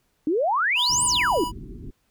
sine exponential two-way sweep, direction up then down, 287.1 to 9700 to 287.1 Hz, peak -19 dBFS, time 0.27-1.44 s, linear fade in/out 2 ms, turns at 1.05 s
square tone, 980 Hz, B5, 14 cents flat, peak -27 dBFS, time 0.75-1.52 s, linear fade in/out 50 ms
pink low-pass noise, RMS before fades -37 dBFS, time 0.89-1.91 s, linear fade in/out 10 ms, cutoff 400 Hz, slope 96 dB/octave
effects pink hiss -69 dBFS RMS until 2.1 s

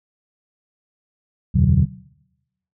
sine tone cluster, 77.3 / 89 / 127.1 / 147.5 / 186.5 Hz, D#2 / F2 / C3 / D3 / F#3, -11 / +33 / -50 / +8 / +14 cents, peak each -18 dBFS, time 1.54-1.86 s, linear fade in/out 20 ms, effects noise-tail reverb RT60 0.9 s tail -21 dB re dry + tanh soft clip ceiling -3 dBFS

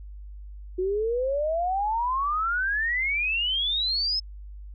sine exponential sweep, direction up, 361 to 5240 Hz, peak -23 dBFS, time 0.78-4.2 s, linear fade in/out 10 ms, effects added 50 Hz sine -38 dBFS peak until 4.74 s

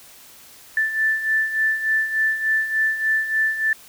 sine beating tone pair, 1760 / 1763.4 Hz, A6 / A6, 0 / +3 cents, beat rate 3.4 Hz, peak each -25 / -19 dBFS, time 0.77-3.73 s, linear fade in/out 2 ms, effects white hiss -46 dBFS RMS until 3.88 s

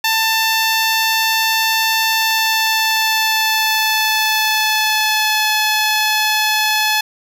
10% pulse tone with pitch glide, 890 to 858.7 Hz, A5 to A5, +20 to -42 cents, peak -5 dBFS, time 0.04-7.01 s, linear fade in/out 5 ms, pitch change -62 cents, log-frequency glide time 2.07-5.54 s, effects none

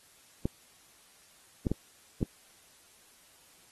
clicks, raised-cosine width 3 ms, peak -15 dBFS, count 4, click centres 0.455 / 1.668 / 1.716 / 2.228 s, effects white hiss -60 dBFS RMS until 3.71 s + AAC 32 kbps

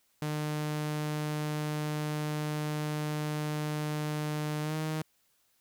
sawtooth tone with pitch glide, 151.2 to 156.17 Hz, D#3 to D#3, -49 to +7 cents, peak -27 dBFS, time 0.22-5.02 s, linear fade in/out 2 ms, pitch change +56 cents, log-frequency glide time 4.62-4.75 s, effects white hiss -71 dBFS RMS until 5.6 s

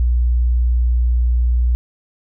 sine tone, 60.2 Hz, B1, 44 cents flat, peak -12 dBFS, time 0-1.75 s, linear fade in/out 0 ms, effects none

